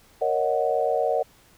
sine chord, D# minor seventh, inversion second, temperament equal, 466.2 / 554.4 / 622.3 / 740 Hz, A#4 / C#5 / D#5 / F#5, 0 / 0 / 0 / 0 cents, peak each -26 dBFS, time 0.21-1.23 s, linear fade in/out 10 ms, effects pink hiss -56 dBFS RMS until 1.57 s

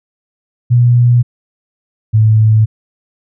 sine tone pair in turn, 121.2 / 109.31 Hz, B2 / A2, -32 / -11 cents, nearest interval major second, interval 179 cents, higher first, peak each -5 dBFS, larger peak neither, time 0.7-1.23 / 2.13-2.66 s, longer neither, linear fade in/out 20 ms, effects none

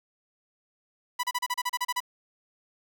sawtooth tone bursts, 987.8 Hz, B5, in tune, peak -22 dBFS, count 11, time 1.19-2.004 s, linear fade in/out 10 ms, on 44 ms, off 33 ms, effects 10-bit

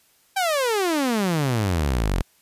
sawtooth exponential sweep, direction down, 796 to 40.25 Hz, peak -16 dBFS, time 0.36-2.22 s, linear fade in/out 10 ms, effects white hiss -60 dBFS RMS until 2.41 s + resampled to 32000 Hz

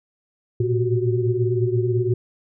sine tone cluster, 110 / 115.9 / 124.5 / 364.7 / 383.1 Hz, A2 / A#2 / B2 / F#4 / G4, 0 / -10 / +14 / -25 / -40 cents, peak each -30 / -21 / -30 / -22 / -27 dBFS, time 0.6-2.14 s, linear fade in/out 5 ms, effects none

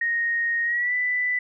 sine tone with pitch glide, 1864.7 to 1987 Hz, A#6 to B6, 0 to +10 cents, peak -21 dBFS, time 0.01-1.39 s, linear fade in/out 5 ms, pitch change +110 cents, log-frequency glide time 0.64-0.94 s, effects none

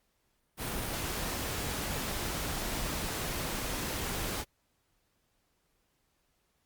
pink noise, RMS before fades -35 dBFS, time 0.57-4.45 s, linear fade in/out 50 ms, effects pink hiss -75 dBFS RMS until 6.65 s + Opus 48 kbps

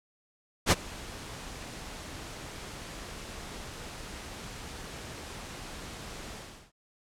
pink noise with ADSR envelope, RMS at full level -19 dBFS, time 0.66-6.72 s, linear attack 53 ms, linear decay 32 ms, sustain -23 dB, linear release 380 ms, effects low-pass 9000 Hz 12 dB/octave

